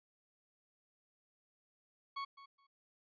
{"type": "tone with echo", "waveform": "40% pulse", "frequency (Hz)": 1108.7, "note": "C#6", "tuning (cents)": 0, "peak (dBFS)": -38, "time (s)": [2.16, 2.25], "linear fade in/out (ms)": 10, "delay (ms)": 210, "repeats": 2, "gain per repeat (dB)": -15, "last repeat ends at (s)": 2.67, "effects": ["resampled to 11025 Hz"]}